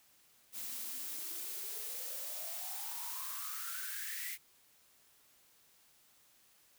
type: noise with high-pass filter sweep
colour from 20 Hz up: blue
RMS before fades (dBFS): -42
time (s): 0.52-4.38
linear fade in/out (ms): 50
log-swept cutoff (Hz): 200 to 2100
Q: 9.7
effects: white hiss -67 dBFS RMS until 6.78 s